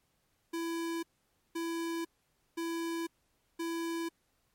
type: tone bursts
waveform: square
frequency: 333.2 Hz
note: E4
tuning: 19 cents sharp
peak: -34 dBFS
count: 4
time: 0.53-4.09 s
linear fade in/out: 10 ms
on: 500 ms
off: 520 ms
effects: pink hiss -75 dBFS RMS until 4.54 s + MP3 64 kbps